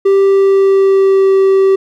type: tone with pitch glide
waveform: triangle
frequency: 392 to 386.4 Hz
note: G4 to G4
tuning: 0 to -25 cents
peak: -4 dBFS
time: 0.05-1.76 s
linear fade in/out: 10 ms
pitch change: -25 cents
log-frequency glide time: 0.24-1.33 s
effects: none